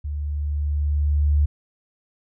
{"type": "tone with level ramp", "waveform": "sine", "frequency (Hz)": 73.42, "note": "D2", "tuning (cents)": 0, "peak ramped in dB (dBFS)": [-25, -14], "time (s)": [0.04, 1.46], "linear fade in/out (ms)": 10, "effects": []}